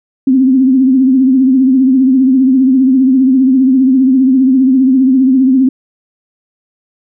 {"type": "tone with vibrato", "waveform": "sine", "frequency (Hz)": 261.6, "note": "C4", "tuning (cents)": 0, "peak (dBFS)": -5, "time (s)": [0.27, 5.69], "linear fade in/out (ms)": 5, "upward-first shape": "triangle", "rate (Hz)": 15, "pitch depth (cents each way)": 83, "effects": []}